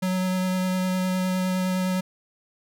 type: tone with vibrato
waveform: square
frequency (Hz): 185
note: F#3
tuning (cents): 0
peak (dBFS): -23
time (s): 0.02-2.01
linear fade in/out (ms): 10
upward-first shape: sine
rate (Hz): 9.8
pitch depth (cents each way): 10
effects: none